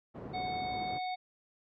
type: band-pass noise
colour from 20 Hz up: pink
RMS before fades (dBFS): -44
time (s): 0.14-0.99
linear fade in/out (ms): 20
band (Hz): 100 to 700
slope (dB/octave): 12
type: harmonic tone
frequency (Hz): 737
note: F#5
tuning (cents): -7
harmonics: 1 / 3 / 5 / 6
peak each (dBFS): -34 / -44 / -48 / -50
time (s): 0.33-1.16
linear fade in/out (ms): 20
effects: none